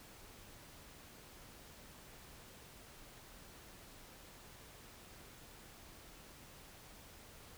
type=silence; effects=pink hiss -57 dBFS RMS until 7.57 s